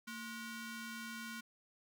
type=ring-modulated tone; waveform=sawtooth; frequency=839 Hz; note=G#5; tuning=17 cents sharp; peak=-37 dBFS; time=0.07-1.41 s; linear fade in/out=10 ms; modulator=612 Hz; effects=none